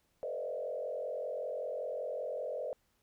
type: tone with frequency modulation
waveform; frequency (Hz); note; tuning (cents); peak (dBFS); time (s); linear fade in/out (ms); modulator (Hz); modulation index
sine; 556; C#5; +5; -35; 0.23-2.73; 0; 45.2; 1.9
effects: pink hiss -75 dBFS RMS until 3.02 s